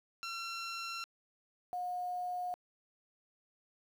15% pulse / sine tone pair in turn, 1359 / 719.9 Hz, F6 / F#5, -48 / -48 cents, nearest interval major seventh, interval 1100 cents, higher first, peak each -32 / -35 dBFS, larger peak first, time 0.23-1.04 / 1.73-2.54 s, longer neither, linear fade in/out 0 ms, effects low-pass 8000 Hz 12 dB/octave + 10-bit

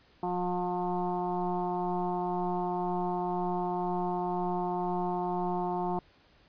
sine tone with frequency modulation, 536 Hz, C5, 42 cents sharp, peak -28 dBFS, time 0.23-5.99 s, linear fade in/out 2 ms, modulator 179 Hz, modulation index 2.4, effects pink hiss -62 dBFS RMS until 6.48 s + resampled to 11025 Hz

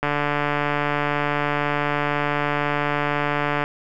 click train, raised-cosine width 0.5 ms, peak -7 dBFS, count 528, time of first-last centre 0.03-3.64 s, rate 146 Hz, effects none

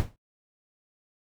brown noise with exponential decay, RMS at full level -25 dBFS, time 0-0.16 s, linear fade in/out 0 ms, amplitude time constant 33 ms, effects noise-tail reverb RT60 0.1 s tail -19 dB re dry

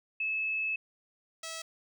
sine / 5% pulse tone pair in turn, 2600 / 650 Hz, E7 / E5, -24 / -24 cents, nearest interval 2 octaves, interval 2400 cents, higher first, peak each -29 / -27 dBFS, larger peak second, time 0.2-0.76 / 1.43-1.62 s, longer first, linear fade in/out 5 ms, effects none

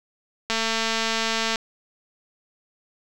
click train, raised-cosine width 0.2 ms, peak -7 dBFS, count 239, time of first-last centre 0.5-1.558 s, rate 225 Hz, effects none

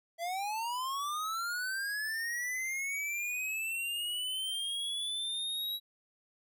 square linear sweep, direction up, 659.3 to 3886 Hz, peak -34 dBFS, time 0.18-5.8 s, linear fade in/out 50 ms, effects none

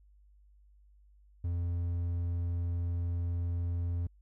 triangle tone, 86.4 Hz, F2, 18 cents flat, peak -28 dBFS, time 1.44-4.07 s, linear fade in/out 5 ms, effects added 50 Hz sine -58 dBFS peak until 4.21 s

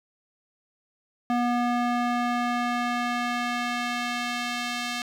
square tone with band-pass filter sweep, 241.9 Hz, B3, 36 cents flat, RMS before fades -27 dBFS, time 1.3-5.02 s, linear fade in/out 0 ms, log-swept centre 720 to 3400 Hz, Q 0.74, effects 9-bit

